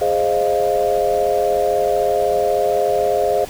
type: chord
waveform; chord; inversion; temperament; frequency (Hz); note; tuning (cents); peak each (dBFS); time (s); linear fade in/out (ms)
sine; F minor seventh; first; equal with one note detuned; 415.3 / 529.3 / 622.3 / 698.5; Ab4 / C5 / Eb5 / F5; 0 / +20 / 0 / 0; -20; 0.01-3.45; 5
effects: pink hiss -35 dBFS RMS until 3.49 s